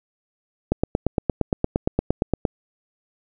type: click train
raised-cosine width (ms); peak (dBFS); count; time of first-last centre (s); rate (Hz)
2; -5; 16; 0.72-2.452; 8.66
effects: none